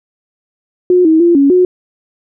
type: tone with pitch steps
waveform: sine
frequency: 360.9 / 319.1 / 343.6 / 279 / 363.7 Hz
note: F#4 / D#4 / F4 / C#4 / F#4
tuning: -43 / +44 / -28 / +11 / -30 cents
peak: -5 dBFS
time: 0.9-1.65 s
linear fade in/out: 2 ms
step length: 150 ms
effects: none